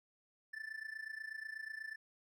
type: tone with amplitude modulation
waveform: triangle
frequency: 1760 Hz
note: A6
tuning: in tune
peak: -38 dBFS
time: 0.53-1.96 s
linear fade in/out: 10 ms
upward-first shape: sine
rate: 28.2 Hz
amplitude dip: 85%
effects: none